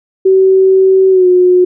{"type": "tone with pitch glide", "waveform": "sine", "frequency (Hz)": [380.6, 362.2], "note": ["F#4", "F#4"], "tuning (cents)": [49, -37], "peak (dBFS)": -4, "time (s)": [0.25, 1.65], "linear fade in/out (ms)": 10, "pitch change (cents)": -86, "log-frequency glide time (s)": [1.1, 1.27], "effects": []}